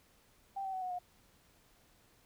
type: tone with pitch steps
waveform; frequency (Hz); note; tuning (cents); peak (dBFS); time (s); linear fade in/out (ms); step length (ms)
sine; 784 / 767 / 750.3 / 734 / 718.1; G5 / G5 / F#5 / F#5 / F5; 0 / -38 / +24 / -14 / +48; -36; 0.56-0.99; 10; 86
effects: pink hiss -67 dBFS RMS until 2.25 s